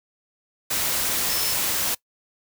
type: tone in noise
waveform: sine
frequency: 5274 Hz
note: E8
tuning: in tune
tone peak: -29 dBFS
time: 1.29-1.54 s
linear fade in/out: 10 ms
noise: white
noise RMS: -24 dBFS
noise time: 0.7-1.95 s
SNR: -8 dB
effects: noise-tail reverb RT60 0.1 s tail -22 dB re dry